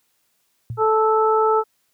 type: tone with exponential decay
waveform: sine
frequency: 116.54 Hz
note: A#2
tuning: in tune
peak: -22 dBFS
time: 0.7-0.92 s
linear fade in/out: 0 ms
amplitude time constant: 46 ms
type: harmonic tone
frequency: 437.7 Hz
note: A4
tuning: 9 cents flat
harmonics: 1 / 2 / 3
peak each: -17 / -20 / -20 dBFS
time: 0.77-1.64 s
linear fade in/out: 50 ms
effects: white hiss -67 dBFS RMS until 1.93 s + high-pass 60 Hz 12 dB/octave